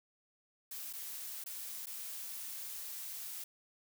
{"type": "noise with dropouts", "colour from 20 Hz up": "blue", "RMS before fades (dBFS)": -44, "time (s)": [0.71, 3.44], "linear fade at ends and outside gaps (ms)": 5, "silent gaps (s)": [[0.929, 0.934], [1.44, 1.46], [1.859, 1.868]], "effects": []}